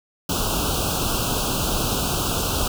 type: band-stop noise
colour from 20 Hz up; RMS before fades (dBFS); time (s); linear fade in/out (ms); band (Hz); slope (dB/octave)
pink; -23; 0.29-2.68; 5; 1500 to 2600; 96
effects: none